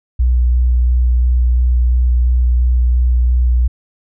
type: tone with vibrato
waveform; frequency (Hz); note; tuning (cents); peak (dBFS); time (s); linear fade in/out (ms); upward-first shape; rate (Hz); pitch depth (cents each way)
sine; 61.2; B1; -15; -9; 0.19-3.68; 10; square; 2.9; 11
effects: none